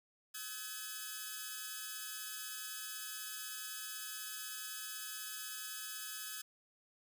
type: tone cluster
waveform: 5% pulse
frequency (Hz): 1279 / 1529 / 1700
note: D#6 / G6 / G#6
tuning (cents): +47 / -44 / +40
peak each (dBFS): -37 / -36 / -35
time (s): 0.34-6.42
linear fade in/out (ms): 10
effects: none